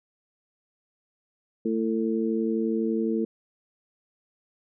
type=harmonic tone; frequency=111.9 Hz; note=A2; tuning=30 cents sharp; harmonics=2 / 3 / 4; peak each=-26 / -28 / -29 dBFS; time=1.65-3.25 s; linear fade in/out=5 ms; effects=none